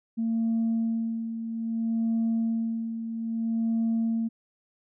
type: tone with tremolo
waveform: sine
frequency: 227.1 Hz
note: A#3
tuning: 45 cents flat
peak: -21 dBFS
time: 0.17-4.29 s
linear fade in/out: 20 ms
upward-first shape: sine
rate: 0.61 Hz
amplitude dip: 65%
effects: tanh soft clip ceiling -20 dBFS